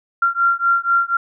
sine beating tone pair, 1377 / 1381.1 Hz, F6 / F6, -25 / -20 cents, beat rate 4.1 Hz, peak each -17 dBFS, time 0.22-1.17 s, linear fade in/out 5 ms, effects none

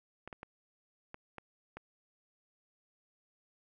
clicks, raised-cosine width 0.5 ms, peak -29 dBFS, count 6, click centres 0.276 / 0.328 / 0.431 / 1.144 / 1.383 / 1.77 s, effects none

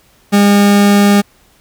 40% pulse tone, 202.8 Hz, G#3, 41 cents flat, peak -5 dBFS, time 0.32-1.22 s, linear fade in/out 20 ms, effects pink hiss -50 dBFS RMS until 1.6 s

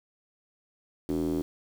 square tone with band-pass filter, 40.81 Hz, E1, 17 cents flat, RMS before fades -29 dBFS, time 1.09-1.42 s, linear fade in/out 0 ms, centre 320 Hz, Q 5.5, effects 8-bit

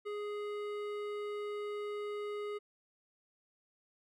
triangle tone with hard clipping, 415.3 Hz, G#4, in tune, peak -39 dBFS, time 0.05-2.59 s, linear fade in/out 20 ms, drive 17 dB, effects none

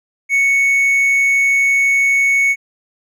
triangle tone, 2217 Hz, C#7, in tune, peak -9 dBFS, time 0.29-2.56 s, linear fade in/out 50 ms, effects none

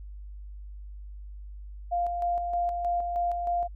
sine tone with tremolo, 698.5 Hz, F5, in tune, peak -24 dBFS, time 1.91-3.68 s, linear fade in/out 20 ms, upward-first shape square, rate 3.2 Hz, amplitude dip 40%, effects added 50 Hz sine -39 dBFS peak until 3.75 s

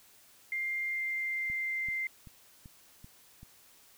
sine tone with pitch glide, 2100 to 2087 Hz, C7 to C7, +6 to -5 cents, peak -31 dBFS, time 0.52-2.07 s, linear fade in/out 2 ms, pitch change -11 cents, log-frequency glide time 0.87-1.84 s
click train, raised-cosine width 5 ms, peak -37 dBFS, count 6, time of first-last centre 1.5-3.431 s, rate 2.59 Hz
effects white hiss -60 dBFS RMS until 3.97 s

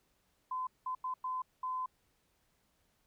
sine tone bursts at uneven times, 1022 Hz, C6, 41 cents flat, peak -34 dBFS, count 5, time 0.51-0.67 / 0.86-0.95 / 1.04-1.14 / 1.24-1.42 / 1.63-1.86 s, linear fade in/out 5 ms, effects pink hiss -75 dBFS RMS until 3.06 s

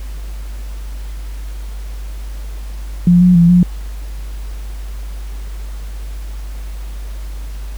sine tone with pitch steps, 175.8 / 180.2 / 170.7 / 177.7 Hz, F3 / F#3 / F3 / F3, +12 / -45 / -39 / +30 cents, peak -5 dBFS, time 3.07-3.63 s, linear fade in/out 2 ms, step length 140 ms, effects added 50 Hz sine -23 dBFS peak until 7.77 s + pink hiss -41 dBFS RMS until 7.77 s

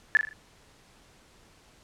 sine tone with echo, 1733 Hz, A6, 27 cents flat, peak -15 dBFS, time 0.15-0.17 s, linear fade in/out 0 ms, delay 40 ms, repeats 4, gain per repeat -7 dB, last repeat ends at 0.33 s, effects pink hiss -58 dBFS RMS until 1.83 s + low-pass 9000 Hz 12 dB/octave

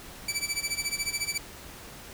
15% pulse tone with tremolo, 2313 Hz, D7, 27 cents flat, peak -19 dBFS, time 0.28-1.38 s, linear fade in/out 5 ms, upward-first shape sine, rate 14 Hz, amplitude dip 85%, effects pink hiss -45 dBFS RMS until 2.13 s

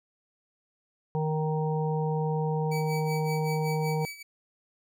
harmonic tone, 155.56 Hz, D#3, in tune, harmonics 1 / 3 / 5 / 6, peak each -27 / -31 / -36 / -37 dBFS, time 1.15-4.05 s, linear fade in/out 0 ms
sawtooth tone with tremolo, 2290 Hz, D7, 44 cents flat, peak -32 dBFS, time 2.71-4.23 s, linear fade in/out 10 ms, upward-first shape sine, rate 5.3 Hz, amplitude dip 75%
effects none

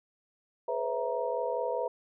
sine tone cluster, 425.2 / 497.1 / 542 / 658 / 940 Hz, G#4 / B4 / C#5 / E5 / A#5, +41 / +11 / -39 / -3 / +14 cents, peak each -38 / -32 / -38 / -35 / -36 dBFS, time 0.68-1.88 s, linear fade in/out 5 ms, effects none

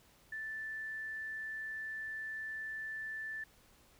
sine tone, 1760 Hz, A6, in tune, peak -39 dBFS, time 0.32-3.44 s, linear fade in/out 5 ms, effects pink hiss -65 dBFS RMS until 3.99 s

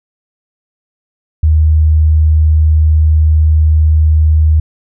sine tone, 77.78 Hz, D#2, in tune, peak -5 dBFS, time 1.43-4.6 s, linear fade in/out 5 ms, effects none

